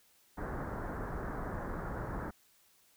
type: low-pass noise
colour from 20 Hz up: pink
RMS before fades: -39 dBFS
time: 0.37-2.31 s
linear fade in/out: 10 ms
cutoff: 1700 Hz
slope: 48 dB/octave
effects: white hiss -67 dBFS RMS until 2.96 s